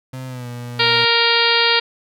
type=tone with pitch glide; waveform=35% pulse; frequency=129.8 to 121.11 Hz; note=C3 to B2; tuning=-13 to -33 cents; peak=-26 dBFS; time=0.13-1.05 s; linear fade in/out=5 ms; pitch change=-120 cents; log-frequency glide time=0.27-0.48 s
type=harmonic tone; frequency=466.2 Hz; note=A#4; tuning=in tune; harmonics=1 / 2 / 3 / 4 / 5 / 6 / 7 / 8 / 9 / 10; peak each=-22 / -22 / -22 / -22 / -22 / -22 / -22 / -22 / -22 / -22 dBFS; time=0.79-1.8 s; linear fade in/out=10 ms
effects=none